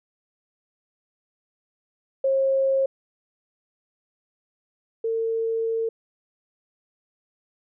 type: tone pair in turn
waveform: sine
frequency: 538 / 452.4 Hz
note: C5 / A4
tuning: +48 / +48 cents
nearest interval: minor third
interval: 300 cents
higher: first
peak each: -18 / -22 dBFS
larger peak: first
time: 2.24-2.86 / 5.04-5.89 s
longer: second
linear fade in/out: 5 ms
effects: none